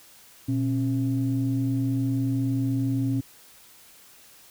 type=tone pair together; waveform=sine; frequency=120.7 / 271 Hz; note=B2 / C#4; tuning=-39 / -39 cents; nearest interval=octave + major second; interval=1400 cents; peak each=-24 dBFS; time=0.48-3.21 s; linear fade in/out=10 ms; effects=tanh soft clip ceiling -16 dBFS + white hiss -52 dBFS RMS until 4.5 s